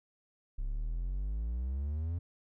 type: exponential sweep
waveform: triangle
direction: up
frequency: 33.13 to 87.9 Hz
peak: -30 dBFS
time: 0.58-2.19 s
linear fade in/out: 10 ms
effects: none